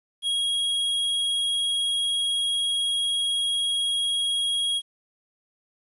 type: tone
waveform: square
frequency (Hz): 3294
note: G#7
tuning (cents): -15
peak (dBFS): -23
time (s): 0.22-4.82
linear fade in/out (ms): 50
effects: resampled to 24000 Hz + 10-bit